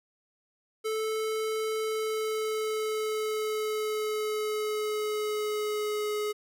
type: tone with pitch glide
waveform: square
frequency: 437.5 to 420.9 Hz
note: A4 to G#4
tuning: -10 to +23 cents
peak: -29 dBFS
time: 0.84-6.33 s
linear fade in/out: 20 ms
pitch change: -67 cents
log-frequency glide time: 1.78-6.12 s
effects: none